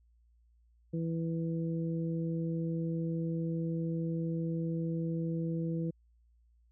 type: harmonic tone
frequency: 164.81 Hz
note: E3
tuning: in tune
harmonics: 1 / 2 / 3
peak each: -32 / -38 / -42 dBFS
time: 0.93-5.91 s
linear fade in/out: 10 ms
effects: added 58 Hz sine -63 dBFS peak until 6.71 s